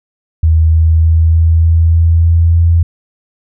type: tone with pitch steps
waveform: sine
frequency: 80.1 / 80.66 / 81.22 / 81.78 / 82.35 / 82.92 / 83.5 / 84.08 Hz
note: E2 / E2 / E2 / E2 / E2 / E2 / E2 / E2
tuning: -49 / -37 / -25 / -13 / -1 / +11 / +23 / +35 cents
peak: -5 dBFS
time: 0.43-2.83 s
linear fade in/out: 5 ms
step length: 300 ms
effects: none